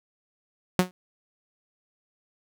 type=tone with exponential decay; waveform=sawtooth; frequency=182.4 Hz; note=F#3; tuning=24 cents flat; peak=-10 dBFS; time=0.79-0.91 s; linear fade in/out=0 ms; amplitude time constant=25 ms; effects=none